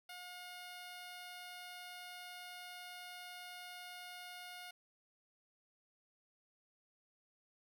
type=tone; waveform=10% pulse; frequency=718 Hz; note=F5; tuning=48 cents sharp; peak=-40 dBFS; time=0.09-4.71 s; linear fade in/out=5 ms; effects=none